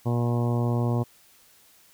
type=harmonic tone; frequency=119.6 Hz; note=A#2; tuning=45 cents sharp; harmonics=1 / 2 / 3 / 4 / 5 / 6 / 7 / 8 / 9; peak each=-23 / -29 / -33 / -35 / -37 / -39 / -40 / -41 / -42 dBFS; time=0.05-1.04 s; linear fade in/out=20 ms; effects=white hiss -57 dBFS RMS until 1.93 s